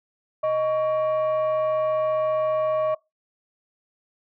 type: tone pair together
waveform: sine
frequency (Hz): 623 / 1121.3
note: D#5 / C#6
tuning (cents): +2 / +20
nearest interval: minor seventh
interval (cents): 1018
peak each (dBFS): -19 / -26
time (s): 0.43-2.95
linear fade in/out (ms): 10
effects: noise-tail reverb RT60 0.2 s tail -22 dB re dry + tanh soft clip ceiling -17 dBFS